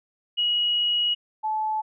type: tone pair in turn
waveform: sine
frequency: 2904 / 865.9 Hz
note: F#7 / A5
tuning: -33 / -28 cents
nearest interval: octave + major sixth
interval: 2095 cents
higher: first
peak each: -20 / -23 dBFS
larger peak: first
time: 0.37-1.15 / 1.43-1.82 s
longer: first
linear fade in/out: 20 ms
effects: none